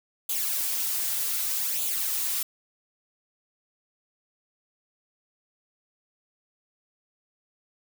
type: noise with flanger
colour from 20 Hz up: blue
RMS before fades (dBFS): -28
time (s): 0.29-2.43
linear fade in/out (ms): 5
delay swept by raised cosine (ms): 0.27 to 5.17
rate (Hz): 0.65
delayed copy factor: +0.65
effects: none